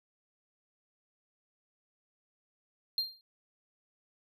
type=tone with exponential decay; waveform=triangle; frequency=4192 Hz; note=C8; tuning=2 cents sharp; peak=-24 dBFS; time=2.98-3.21 s; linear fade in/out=1 ms; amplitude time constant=49 ms; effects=none